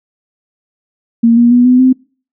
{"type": "tone with pitch steps", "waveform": "sine", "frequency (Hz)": [231.5, 237.9, 244.4, 251.1, 258.1], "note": ["A#3", "A#3", "B3", "B3", "C4"], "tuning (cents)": [-12, 35, -18, 29, -23], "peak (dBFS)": -4, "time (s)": [1.23, 1.93], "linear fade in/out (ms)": 10, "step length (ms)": 140, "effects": ["noise-tail reverb RT60 0.4 s tail -25 dB re dry"]}